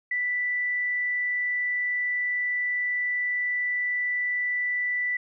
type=tone; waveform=sine; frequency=1975.5 Hz; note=B6; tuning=in tune; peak=-24 dBFS; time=0.11-5.17 s; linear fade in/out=5 ms; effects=none